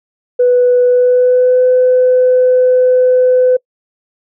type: tone with pitch glide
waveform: sine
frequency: 493.9 to 505.4 Hz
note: B4 to B4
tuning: 0 to +40 cents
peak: -5 dBFS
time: 0.39-3.57 s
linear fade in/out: 10 ms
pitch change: +40 cents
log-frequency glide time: 0.85-1.65 s
effects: noise-tail reverb RT60 0.1 s tail -26 dB re dry + tanh soft clip ceiling -2 dBFS